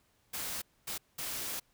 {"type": "noise bursts at uneven times", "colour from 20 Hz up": "white", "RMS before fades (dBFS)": -38, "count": 3, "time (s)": [[0.33, 0.62], [0.87, 0.98], [1.18, 1.6]], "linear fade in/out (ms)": 10, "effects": ["pink hiss -71 dBFS RMS until 1.73 s"]}